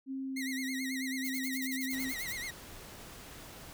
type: tone with pitch glide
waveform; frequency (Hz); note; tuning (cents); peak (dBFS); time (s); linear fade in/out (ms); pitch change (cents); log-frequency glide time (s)
sine; 267.1 to 262.4; C4 to C4; +36 to +5; -35; 0.06-2.14; 50; -31; 0.23-0.57
type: tone with vibrato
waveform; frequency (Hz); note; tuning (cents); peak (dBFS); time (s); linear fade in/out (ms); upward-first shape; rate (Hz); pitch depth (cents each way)
sawtooth; 2015; B6; +34; -34; 0.36-2.51; 10; sine; 9.2; 130
type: noise bursts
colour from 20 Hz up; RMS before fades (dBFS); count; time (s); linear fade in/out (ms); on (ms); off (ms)
violet; -41; 12; 1.24-2.334; 10; 60; 34
type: noise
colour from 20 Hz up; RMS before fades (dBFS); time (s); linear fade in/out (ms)
pink; -49; 1.93-3.73; 0
effects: none